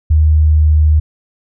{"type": "tone with pitch glide", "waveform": "sine", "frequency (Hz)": [77.3, 76.72], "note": ["D#2", "D#2"], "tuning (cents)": [-11, -24], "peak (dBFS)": -6, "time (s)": [0.1, 1], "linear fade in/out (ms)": 10, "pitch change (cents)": -13, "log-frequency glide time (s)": [0.26, 0.72], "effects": []}